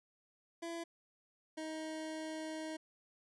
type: tone pair in turn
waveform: 25% pulse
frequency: 335.8 / 314.9 Hz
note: E4 / D#4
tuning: +32 / +21 cents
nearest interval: minor second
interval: 111 cents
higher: first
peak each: -37 / -37 dBFS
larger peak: neither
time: 0.62-0.84 / 1.57-2.77 s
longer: second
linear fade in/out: 10 ms
effects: resampled to 24000 Hz + 13-bit